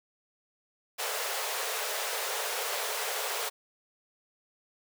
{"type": "high-pass noise", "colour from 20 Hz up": "pink", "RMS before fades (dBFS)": -33, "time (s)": [0.98, 3.5], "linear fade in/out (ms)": 20, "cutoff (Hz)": 410, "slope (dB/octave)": 96, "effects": []}